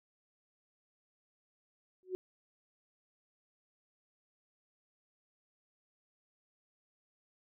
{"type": "tone with exponential growth", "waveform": "sine", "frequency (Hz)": 370, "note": "F#4", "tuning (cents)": 0, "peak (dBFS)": -30, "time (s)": [2.03, 2.15], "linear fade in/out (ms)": 0, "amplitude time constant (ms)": 26, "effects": []}